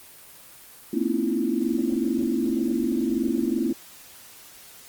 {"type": "tone cluster", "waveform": "sine", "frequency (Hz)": [226.5, 249.3, 272.4, 319.9, 341.8], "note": ["A#3", "B3", "C#4", "D#4", "F4"], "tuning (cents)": [-50, 16, -30, 48, -37], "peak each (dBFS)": -28, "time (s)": [0.93, 3.73], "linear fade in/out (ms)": 5, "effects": ["white hiss -47 dBFS RMS until 4.88 s", "Opus 24 kbps"]}